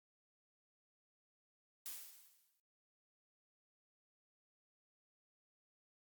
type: noise with exponential decay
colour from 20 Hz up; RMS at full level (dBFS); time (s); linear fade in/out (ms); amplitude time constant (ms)
blue; -44; 1.86-2.6; 0; 160
effects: noise-tail reverb RT60 0.3 s tail -22 dB re dry + Opus 48 kbps